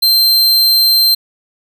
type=tone; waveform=45% pulse; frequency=4140 Hz; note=C8; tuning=19 cents flat; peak=-7 dBFS; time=0.02-1.15 s; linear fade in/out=10 ms; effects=none